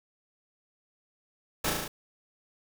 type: noise with echo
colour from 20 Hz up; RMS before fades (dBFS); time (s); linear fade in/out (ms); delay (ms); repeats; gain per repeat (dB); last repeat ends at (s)
pink; -29; 1.64-1.7; 5; 36; 5; -2; 1.88
effects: none